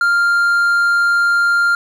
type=tone with hard clipping; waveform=triangle; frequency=1396.9 Hz; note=F6; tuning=in tune; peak=-12 dBFS; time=0.01-1.75 s; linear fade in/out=2 ms; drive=6 dB; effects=none

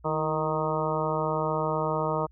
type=harmonic tone with a mistuned harmonic; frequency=155.56 Hz; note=D#3; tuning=in tune; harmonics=1 / 2 / 3 / 4 / 5 / 6 / 7 / 8; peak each=-32 / -36 / -31 / -31 / -37 / -32 / -35 / -34 dBFS; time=0.04-2.27 s; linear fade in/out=20 ms; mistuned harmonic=2; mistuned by=+67 cents; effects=added 60 Hz sine -52 dBFS peak until 2.31 s

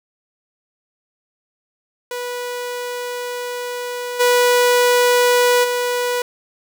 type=tone with level steps; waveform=sawtooth; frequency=490 Hz; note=B4; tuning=14 cents flat; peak=-20 / -8 / -14 dBFS; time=2.11-6.22 s; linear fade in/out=2 ms; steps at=4.19 / 5.63 s; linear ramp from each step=20 ms; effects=none

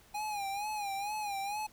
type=tone with vibrato; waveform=square; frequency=819 Hz; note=G#5; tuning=24 cents flat; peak=-35 dBFS; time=0.14-1.67 s; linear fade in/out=10 ms; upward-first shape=sine; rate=2.2 Hz; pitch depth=81 cents each way; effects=pink hiss -61 dBFS RMS until 1.72 s

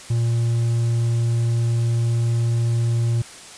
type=tone; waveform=triangle; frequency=117 Hz; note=A#2; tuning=7 cents sharp; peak=-15 dBFS; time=0.1-3.22 s; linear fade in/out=5 ms; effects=white hiss -40 dBFS RMS until 3.57 s + resampled to 22050 Hz

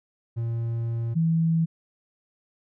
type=tone pair in turn; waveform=triangle / sine; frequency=115.8 / 163.77 Hz; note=A#2 / E3; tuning=-11 / -11 cents; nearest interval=tritone; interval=600 cents; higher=second; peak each=-23 / -19 dBFS; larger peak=second; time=0.36-1.15 / 1.15-1.66 s; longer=first; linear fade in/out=20 ms; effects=none

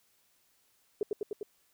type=tone with echo; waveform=sine; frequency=415.3 Hz; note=G#4; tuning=in tune; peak=-26 dBFS; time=1.01-1.03 s; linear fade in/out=2 ms; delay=100 ms; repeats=4; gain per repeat=-2 dB; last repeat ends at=1.43 s; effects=white hiss -70 dBFS RMS until 1.73 s

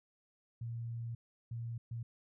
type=tone bursts at uneven times; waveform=sine; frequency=116.54 Hz; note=A#2; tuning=in tune; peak=-38 dBFS; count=3; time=0.61-1.15 / 1.51-1.78 / 1.91-2.03 s; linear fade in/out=5 ms; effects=none

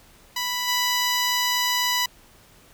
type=tone with level steps; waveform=10% pulse; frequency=987.8 Hz; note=B5; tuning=in tune; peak=-16 / -12 dBFS; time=0.36-2.06 s; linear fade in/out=5 ms; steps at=0.67 s; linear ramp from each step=20 ms; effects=pink hiss -53 dBFS RMS until 2.73 s

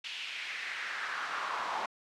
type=noise with high-pass filter sweep; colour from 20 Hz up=brown; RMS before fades=-37 dBFS; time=0.04-1.86 s; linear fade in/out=5 ms; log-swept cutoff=3000 to 890 Hz; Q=2.8; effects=low-pass 5000 Hz 12 dB/octave

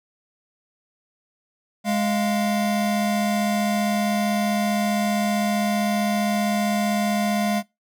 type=tone pair together; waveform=square; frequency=207.5 / 697.9 Hz; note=G#3 / F5; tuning=-1 / -1 cents; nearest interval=octave + major sixth; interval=2100 cents; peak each=-22 / -26 dBFS; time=1.84-7.63 s; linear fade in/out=50 ms; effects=noise-tail reverb RT60 0.2 s tail -21 dB re dry

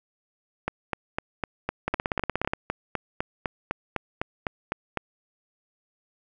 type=two click trains; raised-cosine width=0.5 ms; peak=-10 / -11 dBFS; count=12 / 18; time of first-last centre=1.88-2.535 / 0.68-4.973 s; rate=16.8 / 3.96 Hz; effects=none

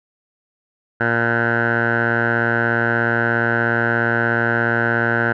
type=tone with low-pass filter; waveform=10% pulse; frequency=116.9 Hz; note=A#2; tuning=5 cents sharp; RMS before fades=-18 dBFS; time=1-5.33 s; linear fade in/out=10 ms; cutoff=1500 Hz; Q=9.2; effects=none

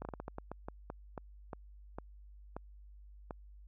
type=slowing click train; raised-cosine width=1 ms; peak=-27 dBFS; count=15; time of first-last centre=0.02-3.308 s; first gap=30 ms; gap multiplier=1.28; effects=added 50 Hz sine -52 dBFS peak until 3.67 s

